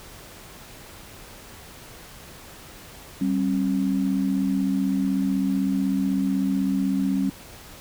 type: tone pair together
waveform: sine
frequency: 193.69 / 269.7 Hz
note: G3 / C#4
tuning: -21 / -47 cents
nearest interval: tritone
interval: 574 cents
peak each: -23 dBFS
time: 3.21-7.3 s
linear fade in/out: 5 ms
effects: pink hiss -44 dBFS RMS until 7.8 s